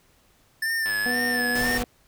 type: tone with vibrato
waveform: square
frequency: 1760 Hz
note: A6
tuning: in tune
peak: -24 dBFS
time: 0.62-1.78 s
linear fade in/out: 5 ms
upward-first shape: sine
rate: 2 Hz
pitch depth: 61 cents each way
type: click train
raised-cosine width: 0.3 ms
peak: -20 dBFS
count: 100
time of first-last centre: 0.86-1.831 s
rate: 102 Hz
type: harmonic tone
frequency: 243.9 Hz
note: B3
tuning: 21 cents flat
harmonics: 1 / 2 / 3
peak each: -29 / -32 / -34 dBFS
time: 1.06-1.84 s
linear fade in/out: 0 ms
type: noise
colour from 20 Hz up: pink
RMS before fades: -31 dBFS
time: 1.55-1.83 s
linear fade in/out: 5 ms
effects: pink hiss -61 dBFS RMS until 2.07 s